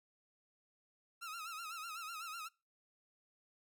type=tone with vibrato; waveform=sawtooth; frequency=1316 Hz; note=E6; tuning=3 cents flat; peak=-40 dBFS; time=1.21-2.49 s; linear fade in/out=20 ms; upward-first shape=sine; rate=8 Hz; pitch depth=100 cents each way; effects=noise-tail reverb RT60 0.3 s tail -25 dB re dry